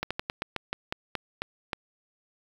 slowing click train, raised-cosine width 0.3 ms, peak -13 dBFS, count 11, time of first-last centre 0.03-1.732 s, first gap 76 ms, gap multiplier 1.17, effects 7-bit

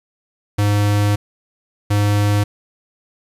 square tone bursts at uneven times, 103 Hz, G#2, 14 cents flat, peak -14 dBFS, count 2, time 0.58-1.16 / 1.9-2.44 s, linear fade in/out 10 ms, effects resampled to 32000 Hz + 8-bit

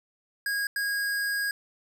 square tone bursts at uneven times, 1639 Hz, G#6, 23 cents flat, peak -27 dBFS, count 2, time 0.46-0.67 / 0.76-1.51 s, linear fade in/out 2 ms, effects none

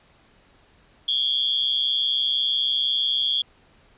sine tone with amplitude modulation, 3322 Hz, G#7, in tune, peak -15 dBFS, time 1.08-3.42 s, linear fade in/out 5 ms, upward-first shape sine, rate 140 Hz, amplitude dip 95%, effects pink hiss -57 dBFS RMS until 3.97 s + resampled to 8000 Hz

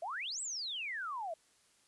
sine exponential two-way sweep, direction up then down, 622.3 to 8180 to 622.3 Hz, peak -37 dBFS, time 0.02-1.34 s, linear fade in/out 5 ms, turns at 0.41 s, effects white hiss -69 dBFS RMS until 1.87 s + resampled to 24000 Hz

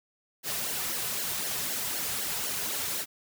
white noise with flanger, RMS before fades -32 dBFS, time 0.43-3.06 s, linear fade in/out 50 ms, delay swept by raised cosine 0.81 to 3.71 ms, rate 3.9 Hz, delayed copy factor -0.75, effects none

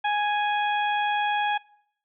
harmonic tone, 830.6 Hz, G#5, in tune, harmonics 1 / 2 / 3 / 4, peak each -23 / -29 / -33 / -35 dBFS, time 0.04-1.58 s, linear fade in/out 10 ms, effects noise-tail reverb RT60 0.7 s tail -23 dB re dry

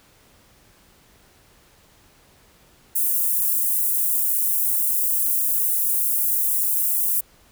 white high-pass noise, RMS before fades -21 dBFS, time 2.95-7.21 s, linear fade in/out 10 ms, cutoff 10000 Hz, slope 24 dB/octave, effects pink hiss -55 dBFS RMS until 7.51 s

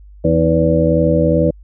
harmonic tone with a mistuned harmonic, 82.41 Hz, E2, in tune, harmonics 1 / 2 / 3 / 4 / 6 / 7, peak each -20 / -16 / -22 / -18 / -16 / -17 dBFS, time 0.24-1.51 s, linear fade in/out 10 ms, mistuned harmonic 4, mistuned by -60 cents, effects added 50 Hz sine -37 dBFS peak until 1.63 s

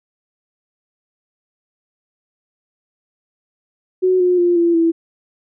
sine tone with pitch steps, 370 / 359.9 / 350 / 340.5 / 331.2 Hz, F#4 / F#4 / F4 / F4 / E4, 0 / -48 / +4 / -44 / +8 cents, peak -11 dBFS, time 4.02-4.92 s, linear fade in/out 20 ms, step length 180 ms, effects none

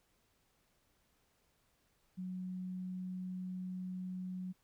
sine tone, 183.9 Hz, F#3, 10 cents flat, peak -39 dBFS, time 2.17-4.53 s, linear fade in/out 20 ms, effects pink hiss -75 dBFS RMS until 4.63 s

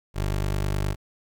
20% pulse tone, 49.73 Hz, G1, 26 cents sharp, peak -19 dBFS, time 0.14-0.96 s, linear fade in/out 50 ms, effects 10-bit

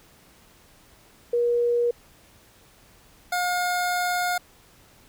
sine / 25% pulse tone pair in turn, 477.5 / 715.4 Hz, A#4 / F5, +42 / +41 cents, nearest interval perfect fifth, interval 699 cents, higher second, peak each -19 dBFS, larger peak neither, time 1.33-1.91 / 3.32-4.38 s, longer second, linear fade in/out 5 ms, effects pink hiss -55 dBFS RMS until 5.08 s

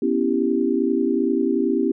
sine chord, C# half-diminished seventh, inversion third, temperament equal, 246.9 / 277.2 / 329.6 / 392 Hz, B3 / C#4 / E4 / G4, 0 / 0 / 0 / 0 cents, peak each -23 dBFS, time 0.02-1.92 s, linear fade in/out 5 ms, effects none

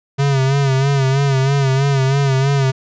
square tone with vibrato, 136.5 Hz, C#3, 26 cents flat, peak -13 dBFS, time 0.18-2.72 s, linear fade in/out 20 ms, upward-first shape sine, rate 3.1 Hz, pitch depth 59 cents each way, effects resampled to 16000 Hz

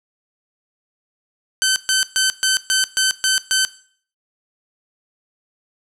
10% pulse tone bursts, 1535 Hz, G6, 37 cents flat, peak -6 dBFS, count 8, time 1.62-3.65 s, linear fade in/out 0 ms, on 140 ms, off 130 ms, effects noise-tail reverb RT60 0.5 s tail -17 dB re dry + low-pass 12000 Hz 12 dB/octave

